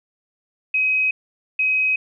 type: tone pair in turn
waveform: sine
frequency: 2532 / 2532 Hz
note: D#7 / D#7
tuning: +30 / +30 cents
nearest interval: unison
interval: 0 cents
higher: neither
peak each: -16 dBFS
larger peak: neither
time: 0.74-1.11 / 1.59-1.96 s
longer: neither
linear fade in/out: 5 ms
effects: none